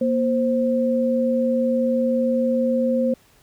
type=tone pair together; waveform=sine; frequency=236.9 / 524 Hz; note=A#3 / C5; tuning=+28 / +2 cents; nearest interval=octave + major second; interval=1374 cents; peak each=-20 dBFS; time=0.01-3.14 s; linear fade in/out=5 ms; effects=pink hiss -56 dBFS RMS until 3.42 s